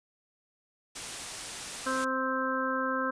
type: noise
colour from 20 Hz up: white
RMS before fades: -38 dBFS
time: 0.95-2.05 s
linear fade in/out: 10 ms
type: harmonic tone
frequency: 261.7 Hz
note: C4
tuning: in tune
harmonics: 1 / 2 / 4 / 5 / 6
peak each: -34 / -34 / -34 / -34 / -34 dBFS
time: 1.86-3.11 s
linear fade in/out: 10 ms
effects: resampled to 22050 Hz